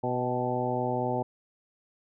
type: harmonic tone with a mistuned harmonic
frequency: 124.2 Hz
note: B2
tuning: 10 cents sharp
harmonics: 1 / 2 / 3 / 4 / 5 / 6 / 7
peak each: -34 / -34 / -34 / -34 / -34 / -34 / -34 dBFS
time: 0.03-1.23 s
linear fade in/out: 10 ms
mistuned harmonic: 6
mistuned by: +44 cents
effects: none